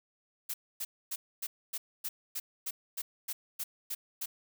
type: noise bursts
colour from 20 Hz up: blue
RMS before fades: -36 dBFS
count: 13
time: 0.49-4.26 s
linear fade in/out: 10 ms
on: 50 ms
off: 260 ms
effects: none